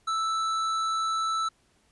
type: tone with hard clipping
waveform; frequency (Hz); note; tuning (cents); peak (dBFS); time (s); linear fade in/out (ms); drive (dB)
sine; 1318.5; E6; 0; -27; 0.07-1.49; 10; 10
effects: pink hiss -66 dBFS RMS until 1.91 s + resampled to 24000 Hz